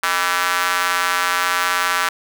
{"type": "tone with high-pass filter", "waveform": "square", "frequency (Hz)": 89.5, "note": "F2", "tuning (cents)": 43, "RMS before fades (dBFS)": -19, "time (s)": [0.03, 2.09], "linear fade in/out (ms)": 5, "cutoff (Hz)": 1300, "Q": 2.2, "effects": []}